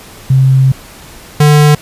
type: tone pair in turn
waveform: sine / square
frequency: 132.6 / 148.84 Hz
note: C3 / D3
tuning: +23 / +24 cents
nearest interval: major second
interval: 201 cents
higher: second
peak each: -4 dBFS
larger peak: neither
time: 0.3-0.72 / 1.4-1.75 s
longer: first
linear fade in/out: 5 ms
effects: pink hiss -34 dBFS RMS until 1.81 s + resampled to 32000 Hz